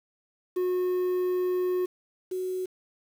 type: tone pair in turn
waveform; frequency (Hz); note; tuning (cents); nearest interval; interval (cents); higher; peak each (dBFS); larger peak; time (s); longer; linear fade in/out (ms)
triangle / sine; 363.5 / 369.9; F#4 / F#4; -31 / 0; unison; 31; second; -22 / -28; first; 0.56-1.86 / 2.31-2.66; first; 10
effects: 8-bit